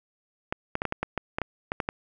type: clicks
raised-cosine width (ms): 0.5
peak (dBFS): -12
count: 12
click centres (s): 0.525 / 0.754 / 0.819 / 0.853 / 0.924 / 1.03 / 1.177 / 1.385 / 1.417 / 1.719 / 1.802 / 1.889
effects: none

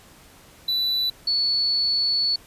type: tone pair in turn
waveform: triangle / sine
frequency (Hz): 3971 / 4430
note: B7 / C#8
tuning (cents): +9 / -2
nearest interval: major second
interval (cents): 189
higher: second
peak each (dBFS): -19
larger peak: neither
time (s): 0.68-1.1 / 1.27-2.36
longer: second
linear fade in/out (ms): 5
effects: pink hiss -50 dBFS RMS until 2.46 s + resampled to 32000 Hz

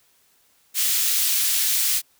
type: high-pass noise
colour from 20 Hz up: white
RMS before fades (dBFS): -21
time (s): 0.74-2.02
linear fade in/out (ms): 50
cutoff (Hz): 2600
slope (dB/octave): 12
effects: white hiss -61 dBFS RMS until 2.19 s

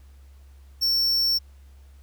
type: tone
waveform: square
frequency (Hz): 5440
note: F8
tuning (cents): -46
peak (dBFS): -20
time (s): 0.81-1.39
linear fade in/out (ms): 20
effects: added 68 Hz sine -46 dBFS peak until 2.02 s + pink hiss -63 dBFS RMS until 2.02 s

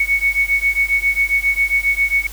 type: beating tone pair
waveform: sine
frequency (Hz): 2217 / 2224.4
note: C#7 / C#7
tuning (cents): 0 / +5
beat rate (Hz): 7.4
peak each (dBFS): -17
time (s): 0-2.27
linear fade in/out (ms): 5
effects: added 50 Hz sine -32 dBFS peak until 2.32 s + white hiss -37 dBFS RMS until 2.32 s

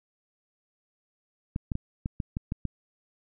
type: clicks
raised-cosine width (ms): 5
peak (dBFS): -17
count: 8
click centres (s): 1.561 / 1.718 / 1.754 / 2.059 / 2.202 / 2.369 / 2.521 / 2.653
effects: none

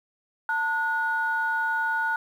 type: tone pair together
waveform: sine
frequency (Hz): 894 / 1455.2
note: A5 / F#6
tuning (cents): +27 / -29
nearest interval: minor sixth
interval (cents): 844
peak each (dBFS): -27 / -24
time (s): 0.49-2.16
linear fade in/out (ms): 2
effects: tanh soft clip ceiling -15 dBFS + 9-bit

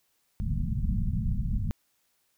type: low-pass noise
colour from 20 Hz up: pink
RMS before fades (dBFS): -28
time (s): 0.4-1.71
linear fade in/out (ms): 0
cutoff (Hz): 230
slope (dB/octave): 96
effects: white hiss -72 dBFS RMS until 2.37 s

